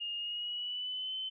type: tone with pitch glide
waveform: sine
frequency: 2839 to 3060 Hz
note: F7 to G7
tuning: +28 to -42 cents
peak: -35 dBFS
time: 0-1.3 s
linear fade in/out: 20 ms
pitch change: +130 cents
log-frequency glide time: 0.17-1.15 s
effects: none